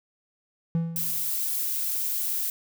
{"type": "tone with exponential decay", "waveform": "triangle", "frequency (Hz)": 166, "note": "E3", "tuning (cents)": 12, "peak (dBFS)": -18, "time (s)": [0.75, 1.31], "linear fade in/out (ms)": 0, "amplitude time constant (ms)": 120}
{"type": "noise", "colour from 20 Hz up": "violet", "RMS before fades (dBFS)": -28, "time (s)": [0.96, 2.5], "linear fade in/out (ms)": 2}
{"effects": []}